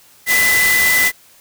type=tone in noise; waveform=sine; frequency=2001 Hz; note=B6; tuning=22 cents sharp; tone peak=-12 dBFS; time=0.26-1.12 s; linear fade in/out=50 ms; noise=white; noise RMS=-18 dBFS; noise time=0.26-1.12 s; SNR=+3 dB; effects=white hiss -48 dBFS RMS until 1.4 s